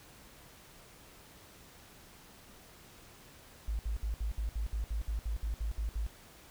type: tone bursts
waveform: sine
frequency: 54 Hz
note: A1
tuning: 32 cents flat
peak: -31 dBFS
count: 14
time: 3.68-6.065 s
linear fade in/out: 0 ms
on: 110 ms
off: 65 ms
effects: pink hiss -56 dBFS RMS until 6.5 s